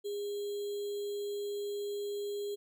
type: tone with sample-and-hold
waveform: sine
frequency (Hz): 408.3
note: G#4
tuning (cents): -29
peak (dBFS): -34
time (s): 0.04-2.56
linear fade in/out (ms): 20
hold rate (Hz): 3675
effects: none